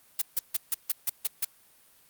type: noise bursts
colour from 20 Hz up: blue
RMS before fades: -26 dBFS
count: 8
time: 0.19-1.448 s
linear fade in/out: 5 ms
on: 26 ms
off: 150 ms
effects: white hiss -60 dBFS RMS until 2.09 s + Opus 32 kbps